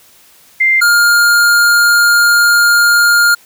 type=tone pair in turn; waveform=sine / square; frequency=2093 / 1410.9 Hz; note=C7 / F6; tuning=0 / +17 cents; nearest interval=perfect fifth; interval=683 cents; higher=first; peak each=-7 dBFS; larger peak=neither; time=0.6-0.81 / 0.81-3.35 s; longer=second; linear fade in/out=10 ms; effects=white hiss -45 dBFS RMS until 3.45 s